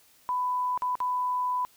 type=tone with dropouts; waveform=sine; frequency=997 Hz; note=B5; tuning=16 cents sharp; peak=-25 dBFS; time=0.29-1.65 s; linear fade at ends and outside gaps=0 ms; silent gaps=0.776-0.821 / 0.954-1.003 s; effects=white hiss -60 dBFS RMS until 1.76 s